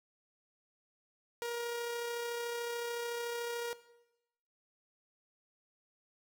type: tone with amplitude modulation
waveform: sawtooth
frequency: 473.1 Hz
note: A#4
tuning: 26 cents sharp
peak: -31 dBFS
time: 1.42-3.73 s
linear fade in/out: 0 ms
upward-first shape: sine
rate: 33.7 Hz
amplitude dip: 25%
effects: noise-tail reverb RT60 0.9 s tail -17 dB re dry